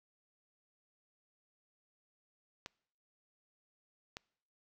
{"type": "clicks", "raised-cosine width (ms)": 0.2, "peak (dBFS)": -25, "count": 2, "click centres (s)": [2.661, 4.169], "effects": ["noise-tail reverb RT60 0.7 s tail -26 dB re dry"]}